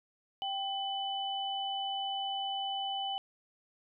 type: tone pair together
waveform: sine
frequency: 784.8 / 3000 Hz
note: G5 / F#7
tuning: +2 / +23 cents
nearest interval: octave + major seventh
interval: 2321 cents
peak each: -35 / -36 dBFS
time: 0.42-3.18 s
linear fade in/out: 0 ms
effects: none